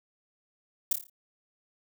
violet noise with echo, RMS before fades -23 dBFS, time 0.91-0.93 s, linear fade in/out 5 ms, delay 28 ms, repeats 6, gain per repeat -6 dB, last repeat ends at 1.098 s, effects none

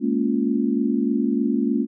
sine chord, Bb minor seventh, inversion third, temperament just, 209.8 / 233.1 / 279.7 / 349.6 Hz, Ab3 / Bb3 / Db4 / F4, +18 / 0 / +16 / +2 cents, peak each -25 / -22 / -23 / -28 dBFS, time 0-1.87 s, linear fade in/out 50 ms, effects none

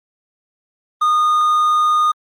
triangle tone, 1227 Hz, D#6, 25 cents flat, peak -10 dBFS, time 1.01-2.12 s, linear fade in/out 10 ms, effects Opus 32 kbps

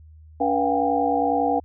sine tone cluster, 284 / 483.5 / 694 / 756 / 806 Hz, C#4 / B4 / F5 / F#5 / G5, +42 / -37 / -11 / +37 / +48 cents, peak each -25 dBFS, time 0.4-1.6 s, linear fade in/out 10 ms, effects added 78 Hz sine -44 dBFS peak until 1.64 s

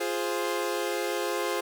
sawtooth chord, F minor, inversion none, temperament equal, 349.2 / 415.3 / 523.3 Hz, F4 / Ab4 / C5, 0 / 0 / 0 cents, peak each -28 dBFS, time 0-1.61 s, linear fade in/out 10 ms, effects none

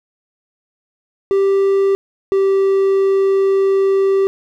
triangle tone pair in turn, 392 / 389.3 Hz, G4 / G4, 0 / -12 cents, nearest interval unison, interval 12 cents, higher first, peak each -9 dBFS, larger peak neither, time 1.31-1.95 / 2.32-4.27 s, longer second, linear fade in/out 0 ms, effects none

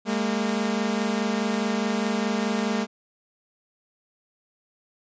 sawtooth tone pair together, 204.1 / 228.9 Hz, G#3 / A#3, -30 / -31 cents, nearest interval major second, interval 199 cents, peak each -22 dBFS, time 0.05-2.87 s, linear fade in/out 50 ms, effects resampled to 16000 Hz

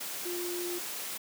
sine tone in noise, 351.6 Hz, F4, 12 cents sharp, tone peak -34 dBFS, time 0.25-0.79 s, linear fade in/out 10 ms, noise white, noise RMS -38 dBFS, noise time 0-1.18 s, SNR +1 dB, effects high-pass 200 Hz 12 dB/octave

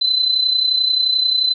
sine tone with amplitude modulation, 4038 Hz, B7, 38 cents sharp, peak -11 dBFS, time 0.01-1.54 s, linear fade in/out 10 ms, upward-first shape sine, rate 31.4 Hz, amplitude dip 60%, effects none

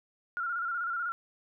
sine tone with vibrato, 1395 Hz, F6, 2 cents flat, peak -30 dBFS, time 0.37-1.12 s, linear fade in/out 0 ms, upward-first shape square, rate 16 Hz, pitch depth 47 cents each way, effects none

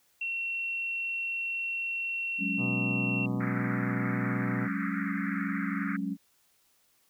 sine tone, 2722 Hz, F7, 45 cents flat, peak -30 dBFS, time 0.21-3.26 s, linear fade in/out 5 ms
sine chord, F# suspended second, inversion none, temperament equal, 185 / 207.7 / 277.2 Hz, F#3 / G#3 / C#4, 0 / 0 / 0 cents, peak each -34 dBFS, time 2.38-6.17 s, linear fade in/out 50 ms
harmonic tone, 123.47 Hz, B2, in tune, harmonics 1 / 2 / 3 / 4 / 5 / 6 / 7 / 8 / 9 / 10, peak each -33 / -39 / -43 / -45 / -47 / -49 / -50 / -51 / -52 / -53 dBFS, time 2.57-4.69 s, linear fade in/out 50 ms
pink band-pass noise, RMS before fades -38 dBFS, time 3.4-5.97 s, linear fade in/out 10 ms, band 1200 to 2200 Hz, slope 96 dB/octave
effects white hiss -68 dBFS RMS until 7.09 s

